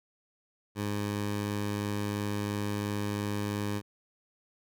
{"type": "tone", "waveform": "15% pulse", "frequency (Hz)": 102.9, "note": "G#2", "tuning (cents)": -16, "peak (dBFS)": -24, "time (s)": [0.75, 3.82], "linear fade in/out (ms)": 50, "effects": []}